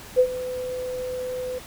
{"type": "tone with ADSR envelope", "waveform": "sine", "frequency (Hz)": 505, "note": "B4", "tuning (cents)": 39, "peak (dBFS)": -11, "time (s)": [0.16, 1.59], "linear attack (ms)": 33, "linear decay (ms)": 73, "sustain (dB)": -16, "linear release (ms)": 11, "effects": ["pink hiss -42 dBFS RMS until 1.66 s"]}